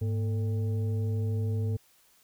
sine tone with frequency modulation, 103.83 Hz, G#2, in tune, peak -26 dBFS, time 0.01-1.77 s, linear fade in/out 10 ms, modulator 343 Hz, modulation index 0.43, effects white hiss -63 dBFS RMS until 2.23 s

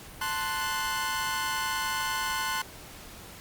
sawtooth chord, F# diminished, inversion first, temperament equal, 880 / 1046.5 / 1480 Hz, A5 / C6 / F#6, 0 / 0 / 0 cents, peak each -31 / -28 / -29 dBFS, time 0.21-2.62 s, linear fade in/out 5 ms, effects pink hiss -46 dBFS RMS until 3.4 s + Opus 48 kbps

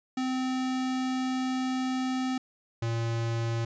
square tone pair in turn, 258.1 / 115.44 Hz, C4 / A#2, -23 / -16 cents, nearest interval octave + major second, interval 1393 cents, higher first, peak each -28 dBFS, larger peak neither, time 0.17-2.38 / 2.82-3.65 s, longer first, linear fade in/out 5 ms, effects resampled to 16000 Hz

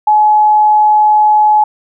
sine tone, 849 Hz, G#5, 38 cents sharp, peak -5 dBFS, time 0.07-1.64 s, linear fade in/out 5 ms, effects none

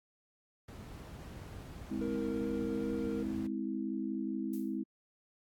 brown noise, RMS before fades -43 dBFS, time 0.68-3.47 s, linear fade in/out 5 ms
sine chord, Ab augmented, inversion none, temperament just, 207.7 / 259.6 / 324.5 Hz, Ab3 / C4 / E4, 0 / -13 / -27 cents, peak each -38 dBFS, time 1.9-4.84 s, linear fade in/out 20 ms
triangle tone with vibrato, 466.2 Hz, A#4, in tune, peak -36 dBFS, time 2.01-3.23 s, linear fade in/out 5 ms, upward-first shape sine, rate 2.5 Hz, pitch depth 12 cents each way
violet noise with exponential decay, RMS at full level -47 dBFS, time 4.53-4.81 s, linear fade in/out 5 ms, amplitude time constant 59 ms
effects high-pass 60 Hz 12 dB/octave + AAC 64 kbps

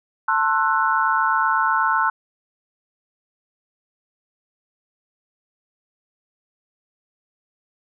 sine chord, F# half-diminished seventh, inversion first, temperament just, 888 / 1065.6 / 1332 / 1480 Hz, A5 / C6 / E6 / F#6, +16 / +31 / +18 / 0 cents, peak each -22 dBFS, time 0.28-2.1 s, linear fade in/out 5 ms, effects none

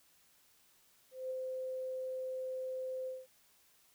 sine tone with ADSR envelope, 517 Hz, C5, 21 cents flat, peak -35 dBFS, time 1.11-3.27 s, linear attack 200 ms, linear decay 4 ms, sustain -2 dB, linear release 200 ms, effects white hiss -68 dBFS RMS until 3.94 s

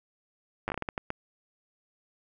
slowing click train, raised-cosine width 0.5 ms, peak -16 dBFS, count 10, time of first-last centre 0.68-1.104 s, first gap 9 ms, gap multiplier 1.39, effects none

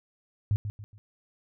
sine tone with echo, 103.83 Hz, G#2, in tune, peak -21 dBFS, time 0.51-0.56 s, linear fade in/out 0 ms, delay 140 ms, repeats 3, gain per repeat -9 dB, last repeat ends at 0.98 s, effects none

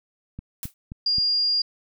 click train, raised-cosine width 5 ms, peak -22 dBFS, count 4, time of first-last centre 0.39-1.184 s, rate 3.78 Hz
blue noise with exponential decay, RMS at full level -29 dBFS, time 0.63-0.74 s, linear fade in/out 1 ms, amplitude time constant 23 ms
sine tone, 4820 Hz, D8, 44 cents sharp, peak -19 dBFS, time 1.06-1.62 s, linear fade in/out 5 ms
effects none

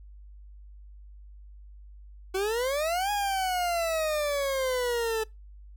40% pulse exponential two-way sweep, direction up then down, 370.7 to 831 to 435.3 Hz, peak -25 dBFS, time 2.34-5.24 s, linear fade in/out 10 ms, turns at 3.11 s, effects noise-tail reverb RT60 0.2 s tail -23 dB re dry + added 50 Hz sine -45 dBFS peak until 5.76 s

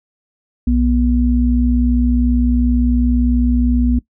sine tone pair together, 61.4 / 243.5 Hz, B1 / B3, -9 / -24 cents, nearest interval 2 octaves, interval 2385 cents, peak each -14 dBFS, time 0.67-3.99 s, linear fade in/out 5 ms, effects noise-tail reverb RT60 0.1 s tail -19 dB re dry

